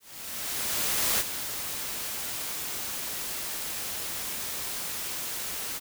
white noise with ADSR envelope, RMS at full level -25 dBFS, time 0-5.8 s, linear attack 1200 ms, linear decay 27 ms, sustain -9 dB, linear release 32 ms, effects none

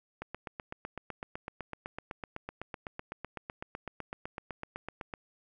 click train, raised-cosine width 0.5 ms, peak -23 dBFS, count 40, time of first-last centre 0.22-5.138 s, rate 7.93 Hz, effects none

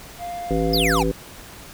triangle tone, 698.5 Hz, F5, in tune, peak -26 dBFS, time 0.18-1.03 s, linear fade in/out 50 ms
harmonic tone, 54.8 Hz, A1, 6 cents flat, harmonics 1 / 3 / 5 / 7 / 9, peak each -25 / -25 / -25 / -25 / -25 dBFS, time 0.5-1.12 s, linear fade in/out 10 ms
square exponential sweep, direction down, 5340 to 740 Hz, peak -20 dBFS, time 0.73-1.03 s, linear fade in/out 5 ms
effects pink hiss -41 dBFS RMS until 1.73 s

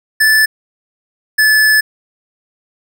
square tone pair in turn, 1748 / 1731.9 Hz, A6 / A6, -12 / -28 cents, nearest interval unison, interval 16 cents, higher first, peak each -8 dBFS, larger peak neither, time 0.2-0.46 / 1.38-1.81 s, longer second, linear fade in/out 10 ms, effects none

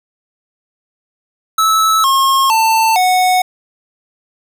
square tone with pitch steps, 1305 / 1078.5 / 891.3 / 736.6 Hz, E6 / C#6 / A5 / F#5, -18 / -48 / +22 / -8 cents, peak -10 dBFS, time 1.58-3.42 s, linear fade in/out 5 ms, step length 460 ms, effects none

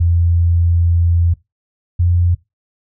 sine tone pair in turn, 85.3 / 87.39 Hz, F2 / F2, -40 / +2 cents, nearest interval unison, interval 42 cents, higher second, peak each -10 dBFS, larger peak neither, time 0-1.34 / 1.99-2.35 s, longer first, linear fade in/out 10 ms, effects noise-tail reverb RT60 0.2 s tail -20 dB re dry

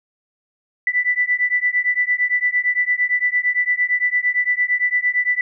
sine beating tone pair, 1975.5 / 1984.3 Hz, B6 / B6, 0 / +8 cents, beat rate 8.8 Hz, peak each -19 dBFS, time 0.87-5.41 s, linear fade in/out 2 ms, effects none

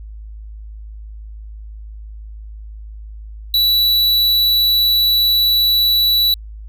square tone, 3941 Hz, B7, 4 cents flat, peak -12 dBFS, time 3.54-6.34 s, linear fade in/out 2 ms, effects added 53 Hz sine -30 dBFS peak until 6.68 s

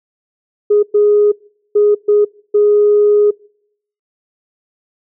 sine tone bursts at uneven times, 415.3 Hz, G#4, in tune, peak -6 dBFS, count 5, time 0.7-0.83 / 0.94-1.32 / 1.75-1.95 / 2.08-2.25 / 2.54-3.31 s, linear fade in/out 10 ms, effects noise-tail reverb RT60 0.7 s tail -26 dB re dry + tanh soft clip ceiling -2 dBFS

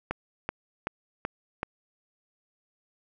click train, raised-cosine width 0.5 ms, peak -14 dBFS, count 5, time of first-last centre 0.11-1.631 s, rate 2.63 Hz, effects none

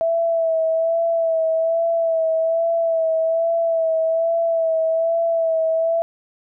sine tone with vibrato, 657 Hz, E5, 6 cents flat, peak -16 dBFS, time 0.01-6.02 s, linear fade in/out 0 ms, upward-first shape sine, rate 1.2 Hz, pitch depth 31 cents each way, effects none

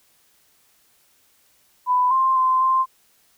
sine tone with pitch steps, 997 / 1052 / 1036 / 1047 Hz, B5 / C6 / C6 / C6, +16 / +9 / -17 / +1 cents, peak -15 dBFS, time 1.86-2.86 s, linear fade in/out 50 ms, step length 250 ms, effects white hiss -60 dBFS RMS until 3.37 s

